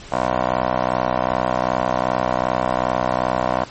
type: tone with band-pass filter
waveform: 15% pulse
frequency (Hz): 62.6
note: B1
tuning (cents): +24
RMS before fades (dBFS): -20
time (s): 0.12-3.64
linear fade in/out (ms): 5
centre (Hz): 810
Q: 2.5
effects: pink hiss -39 dBFS RMS until 3.7 s + MP3 32 kbps